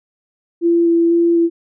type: tone with vibrato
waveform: sine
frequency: 338 Hz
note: E4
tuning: 43 cents sharp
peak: -10 dBFS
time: 0.61-1.5 s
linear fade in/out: 50 ms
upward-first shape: square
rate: 2 Hz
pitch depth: 9 cents each way
effects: none